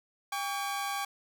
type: tone pair together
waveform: sawtooth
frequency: 800.5 / 1135 Hz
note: G5 / C#6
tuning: +36 / +41 cents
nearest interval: tritone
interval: 605 cents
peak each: -30 / -32 dBFS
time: 0.32-1.05 s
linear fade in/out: 5 ms
effects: none